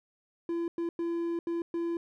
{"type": "tone bursts at uneven times", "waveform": "triangle", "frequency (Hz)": 338.5, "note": "E4", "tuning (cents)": 46, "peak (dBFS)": -27, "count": 5, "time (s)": [[0.49, 0.68], [0.78, 0.89], [0.99, 1.39], [1.47, 1.62], [1.74, 1.97]], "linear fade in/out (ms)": 2, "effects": []}